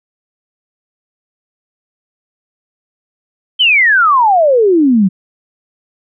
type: exponential sweep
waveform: sine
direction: down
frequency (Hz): 3160 to 180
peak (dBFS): -6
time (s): 3.59-5.09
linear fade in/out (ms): 20
effects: none